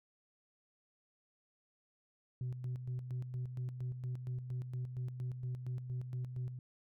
sine tone with tremolo, 125.7 Hz, B2, 31 cents sharp, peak -34 dBFS, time 2.41-6.59 s, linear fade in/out 2 ms, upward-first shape square, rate 4.3 Hz, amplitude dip 60%, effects tanh soft clip ceiling -34 dBFS

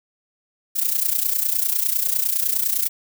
violet noise with amplitude modulation, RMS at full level -18 dBFS, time 0.75-2.89 s, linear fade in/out 20 ms, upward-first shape sine, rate 29.9 Hz, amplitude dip 75%, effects none

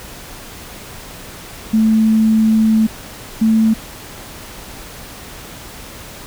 sine tone pair in turn, 220 / 221.4 Hz, A3 / A3, 0 / +11 cents, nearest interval unison, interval 11 cents, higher second, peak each -9 dBFS, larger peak neither, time 1.73-2.87 / 3.41-3.74 s, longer first, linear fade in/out 10 ms, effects pink hiss -34 dBFS RMS until 6.26 s

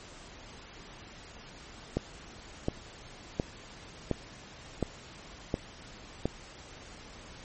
click train, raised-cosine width 2 ms, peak -14 dBFS, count 7, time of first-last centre 1.97-6.256 s, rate 1.4 Hz, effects pink hiss -49 dBFS RMS until 7.44 s + MP3 32 kbps

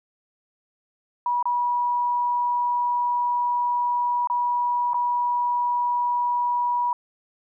sine tone with dropouts, 970 Hz, B5, 31 cents flat, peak -20 dBFS, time 1.26-6.93 s, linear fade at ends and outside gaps 2 ms, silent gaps 1.427-1.455 / 4.273-4.299 / 4.934-4.943 s, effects none

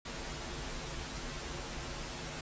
pink noise with comb filter, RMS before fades -41 dBFS, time 0.05-2.41 s, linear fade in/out 5 ms, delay 10 ms, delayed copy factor -0.8, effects resampled to 16000 Hz

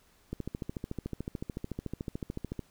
click train, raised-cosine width 3 ms, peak -22 dBFS, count 32, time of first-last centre 0.33-2.593 s, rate 13.7 Hz, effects pink hiss -65 dBFS RMS until 2.7 s

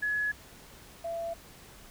sine tone pair in turn, 1693 / 671.9 Hz, G#6 / E5, +33 / +33 cents, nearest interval octave + major third, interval 1600 cents, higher first, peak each -27 / -32 dBFS, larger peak first, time 0.02-0.32 / 1.04-1.34 s, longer neither, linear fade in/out 10 ms, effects pink hiss -52 dBFS RMS until 1.9 s

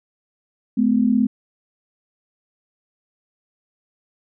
sine tone pair together, 214.4 / 252.8 Hz, A3 / B3, -45 / +41 cents, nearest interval minor third, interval 286 cents, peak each -17 dBFS, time 0.77-1.27 s, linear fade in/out 10 ms, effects none

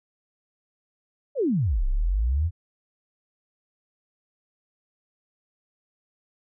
sine exponential two-way sweep, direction down then up, 614 to 30.28 to 90.3 Hz, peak -20 dBFS, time 1.35-2.51 s, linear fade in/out 50 ms, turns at 1.86 s, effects none

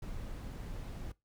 brown noise, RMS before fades -42 dBFS, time 0.02-1.12 s, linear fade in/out 5 ms, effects noise-tail reverb RT60 0.2 s tail -21 dB re dry

